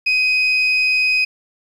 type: tone pair together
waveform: sine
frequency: 2509 / 5021 Hz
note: D#7 / D#8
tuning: +14 / +15 cents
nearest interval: octave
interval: 1201 cents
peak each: -13 / -22 dBFS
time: 0.06-1.25 s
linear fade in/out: 10 ms
effects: tanh soft clip ceiling -8 dBFS + 8-bit